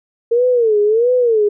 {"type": "tone with vibrato", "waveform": "sine", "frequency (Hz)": 455.8, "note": "A#4", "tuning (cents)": -39, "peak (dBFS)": -10, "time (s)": [0.31, 1.49], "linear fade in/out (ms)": 10, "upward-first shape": "sine", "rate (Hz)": 1.5, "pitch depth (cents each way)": 170, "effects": []}